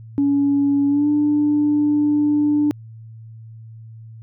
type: tone with pitch glide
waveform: sine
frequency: 282.2 to 295.4 Hz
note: C#4 to D4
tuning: +31 to +10 cents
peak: -13 dBFS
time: 0.18-2.71 s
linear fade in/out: 0 ms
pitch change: +79 cents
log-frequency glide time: 0.88-1.08 s
effects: tanh soft clip ceiling -10 dBFS + added 112 Hz sine -36 dBFS peak until 4.22 s